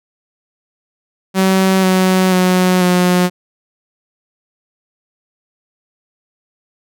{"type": "tone with pitch steps", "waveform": "sawtooth", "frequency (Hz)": [189.9, 186.53, 183.22, 179.97], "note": ["F#3", "F#3", "F#3", "F#3"], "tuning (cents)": [45, 14, -17, -48], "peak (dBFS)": -6, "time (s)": [1.34, 3.3], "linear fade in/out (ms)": 50, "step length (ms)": 490, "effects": []}